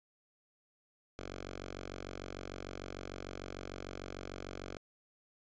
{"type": "tone with notch filter", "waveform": "5% pulse", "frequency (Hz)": 46.68, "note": "F#1", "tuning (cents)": 16, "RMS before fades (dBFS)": -45, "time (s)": [1.19, 4.77], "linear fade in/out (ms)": 0, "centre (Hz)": 170, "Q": 1.1, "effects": ["resampled to 16000 Hz"]}